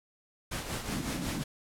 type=noise with tremolo; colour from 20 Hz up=pink; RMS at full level=-34 dBFS; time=0.51-1.44 s; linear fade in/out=10 ms; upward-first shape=triangle; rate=5.4 Hz; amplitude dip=60%
type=band-pass noise; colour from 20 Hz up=white; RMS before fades=-37 dBFS; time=0.88-1.43 s; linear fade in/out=10 ms; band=120 to 320 Hz; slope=96 dB/octave
effects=low-pass 12000 Hz 12 dB/octave